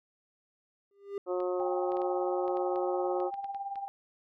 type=tone with exponential growth; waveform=triangle; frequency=400 Hz; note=G4; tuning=35 cents sharp; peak=-28 dBFS; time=0.91-1.18 s; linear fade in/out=2 ms; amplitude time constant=58 ms
type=harmonic tone; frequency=180.7 Hz; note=F#3; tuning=41 cents flat; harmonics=2 / 3 / 4 / 5 / 6 / 7; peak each=-31 / -33 / -41 / -46 / -45 / -44 dBFS; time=1.26-3.31 s; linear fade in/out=50 ms
type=clicks; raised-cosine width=0.3 ms; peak=-35 dBFS; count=12; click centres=1.403 / 1.92 / 1.97 / 2.018 / 2.48 / 2.571 / 2.759 / 3.202 / 3.341 / 3.444 / 3.547 / 3.757 s
type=tone with tremolo; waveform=sine; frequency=794 Hz; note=G5; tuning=22 cents sharp; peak=-32 dBFS; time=1.6-3.88 s; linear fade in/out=0 ms; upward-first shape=sine; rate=18 Hz; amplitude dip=60%
effects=none